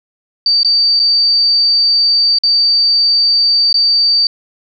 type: tone with dropouts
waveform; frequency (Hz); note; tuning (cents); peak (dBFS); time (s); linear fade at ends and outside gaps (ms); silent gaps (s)
sine; 4621; D8; -29; -8; 0.46-4.27; 2; 0.632-0.647 / 0.994-0.998 / 2.386-2.435 / 3.728-3.742
effects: none